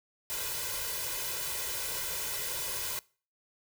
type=noise with comb filter; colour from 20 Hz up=white; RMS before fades=-35 dBFS; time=0.3-2.99 s; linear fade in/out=0 ms; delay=2 ms; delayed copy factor=+1; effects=noise-tail reverb RT60 0.4 s tail -23 dB re dry